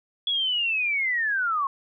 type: linear sweep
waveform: sine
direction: down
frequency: 3393 to 1065 Hz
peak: -22 dBFS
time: 0.27-1.67 s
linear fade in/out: 2 ms
effects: none